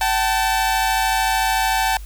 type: tone pair together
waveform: sawtooth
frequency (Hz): 766.6 / 880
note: G5 / A5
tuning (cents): -39 / 0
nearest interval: major second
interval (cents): 239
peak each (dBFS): -16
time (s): 0.01-1.97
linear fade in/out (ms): 2
effects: added 50 Hz sine -31 dBFS peak until 2.05 s + white hiss -47 dBFS RMS until 2.05 s